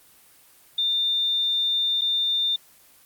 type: tone with dropouts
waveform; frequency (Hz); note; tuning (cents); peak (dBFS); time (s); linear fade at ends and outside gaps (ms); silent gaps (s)
sine; 3600; A7; +39; -20; 0.78-2.56; 5; 2.011-2.017
effects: white hiss -54 dBFS RMS until 3.05 s + Opus 24 kbps